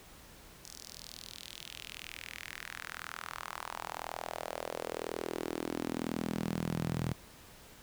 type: tone with high-pass filter sweep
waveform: sawtooth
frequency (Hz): 41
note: E1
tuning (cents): -9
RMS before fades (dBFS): -40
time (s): 0.64-7.13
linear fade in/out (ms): 10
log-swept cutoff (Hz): 5800 to 130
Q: 2.6
effects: pink hiss -55 dBFS RMS until 7.82 s